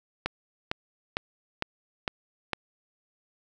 click train, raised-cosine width 0.3 ms, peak -11 dBFS, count 6, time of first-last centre 0.26-2.533 s, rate 2.2 Hz, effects none

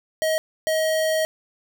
square tone pair in turn, 633 / 633 Hz, D#5 / D#5, +30 / +30 cents, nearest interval unison, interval 0 cents, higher neither, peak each -20 dBFS, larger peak neither, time 0.22-0.38 / 0.67-1.25 s, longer second, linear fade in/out 0 ms, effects none

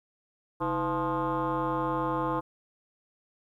sine tone with frequency modulation, 687 Hz, F5, 29 cents flat, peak -25 dBFS, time 0.6-2.41 s, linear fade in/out 20 ms, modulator 183 Hz, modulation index 2.8, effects tanh soft clip ceiling -22 dBFS + 11-bit

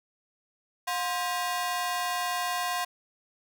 sawtooth ring-modulated tone, 881 Hz, A5, 2 cents sharp, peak -21 dBFS, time 0.87-2.85 s, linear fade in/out 10 ms, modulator 165 Hz, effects none

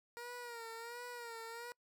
15% pulse tone with vibrato, 471 Hz, A#4, 18 cents sharp, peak -39 dBFS, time 0.17-1.72 s, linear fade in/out 0 ms, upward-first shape sine, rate 1.4 Hz, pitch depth 66 cents each way, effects noise-tail reverb RT60 0.1 s tail -26 dB re dry

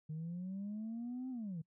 sine linear two-way sweep, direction up then down, 151.6 to 261.6 to 151.6 Hz, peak -38 dBFS, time 0.09-1.62 s, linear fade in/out 10 ms, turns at 1.3 s, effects noise-tail reverb RT60 0.1 s tail -25 dB re dry + tanh soft clip ceiling -37 dBFS

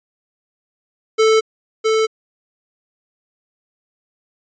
square tone with echo, 440 Hz, A4, in tune, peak -11 dBFS, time 1.18-1.41 s, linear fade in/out 20 ms, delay 660 ms, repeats 1, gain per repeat -3 dB, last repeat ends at 2.07 s, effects resampled to 16000 Hz

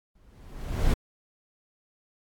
brown noise with exponential growth, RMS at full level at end -20 dBFS, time 0.15-0.94 s, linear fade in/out 5 ms, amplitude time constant 170 ms, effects AAC 64 kbps

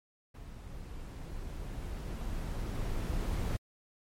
brown noise with level ramp, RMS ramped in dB -46 to -31 dBFS, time 0.34-3.57 s, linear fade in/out 10 ms, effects MP3 64 kbps

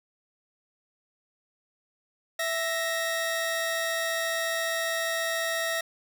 sawtooth tone pair together, 661 / 1868.5 Hz, E5 / A#6, +5 / +4 cents, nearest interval octave + tritone, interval 1799 cents, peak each -26 dBFS, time 2.39-5.81 s, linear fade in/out 5 ms, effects none

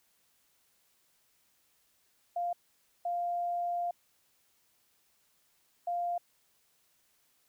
sine tone bursts at uneven times, 698.5 Hz, F5, in tune, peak -30 dBFS, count 3, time 2.36-2.53 / 3.05-3.91 / 5.87-6.18 s, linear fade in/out 5 ms, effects white hiss -71 dBFS RMS until 7.48 s

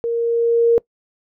sine tone with level ramp, 466.2 Hz, A#4, in tune, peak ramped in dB -18 to -9 dBFS, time 0.04-0.78 s, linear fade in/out 0 ms, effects noise-tail reverb RT60 0.1 s tail -23 dB re dry

